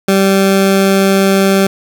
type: tone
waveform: 20% pulse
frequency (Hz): 194.4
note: G3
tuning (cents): -14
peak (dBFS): -3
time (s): 0.08-1.67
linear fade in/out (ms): 5
effects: none